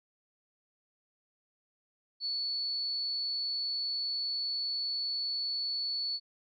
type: tone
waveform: sine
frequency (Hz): 4435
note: C#8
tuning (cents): 0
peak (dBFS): -31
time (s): 2.2-6.2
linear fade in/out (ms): 50
effects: none